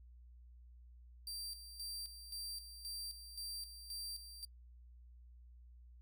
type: tone with tremolo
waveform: sawtooth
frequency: 4700 Hz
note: D8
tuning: 1 cent sharp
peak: -40 dBFS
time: 1.27-4.45 s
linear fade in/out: 2 ms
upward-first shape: square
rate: 1.9 Hz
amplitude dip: 65%
effects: noise-tail reverb RT60 0.1 s tail -26 dB re dry + added 60 Hz sine -56 dBFS peak until 6.01 s